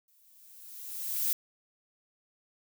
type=noise with exponential growth; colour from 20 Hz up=violet; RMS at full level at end=-27 dBFS; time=0.08-1.33 s; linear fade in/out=1 ms; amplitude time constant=270 ms; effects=none